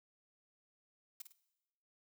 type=noise with echo; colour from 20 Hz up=blue; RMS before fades=-45 dBFS; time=1.2-1.22 s; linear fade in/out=5 ms; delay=52 ms; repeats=2; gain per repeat=-8 dB; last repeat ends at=1.324 s; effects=noise-tail reverb RT60 1.0 s tail -18 dB re dry